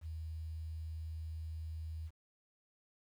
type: tone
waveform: sine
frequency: 79.9 Hz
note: D#2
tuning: 47 cents sharp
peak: -40 dBFS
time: 0.01-2.11 s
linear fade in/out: 50 ms
effects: 11-bit